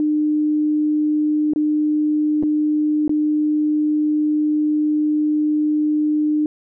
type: tone with dropouts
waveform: sine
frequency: 302.3 Hz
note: D#4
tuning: 50 cents flat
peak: -15 dBFS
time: 0-6.46 s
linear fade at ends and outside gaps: 1 ms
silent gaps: 1.535-1.56 / 2.427-2.434 / 3.079-3.094 s
effects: none